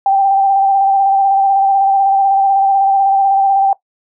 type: tone with vibrato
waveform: sine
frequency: 784 Hz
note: G5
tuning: in tune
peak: -8 dBFS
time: 0.06-3.73 s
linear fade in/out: 2 ms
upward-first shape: square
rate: 16 Hz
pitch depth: 19 cents each way
effects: noise-tail reverb RT60 0.1 s tail -19 dB re dry